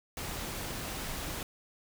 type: noise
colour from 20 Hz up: pink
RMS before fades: -38 dBFS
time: 0.17-1.43 s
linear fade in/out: 2 ms
effects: none